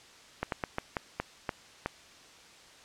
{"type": "slowing click train", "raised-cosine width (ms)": 0.5, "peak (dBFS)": -15, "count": 8, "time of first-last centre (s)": [0.43, 1.86], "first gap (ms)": 92, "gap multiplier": 1.26, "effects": ["white hiss -54 dBFS RMS until 2.84 s", "low-pass 6000 Hz 12 dB/octave"]}